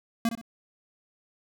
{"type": "tone with echo", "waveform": "square", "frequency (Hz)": 230, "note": "A#3", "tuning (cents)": -23, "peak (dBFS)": -23, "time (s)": [0.25, 0.29], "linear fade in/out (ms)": 2, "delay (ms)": 62, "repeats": 2, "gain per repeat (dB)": -9, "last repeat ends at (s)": 0.414, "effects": []}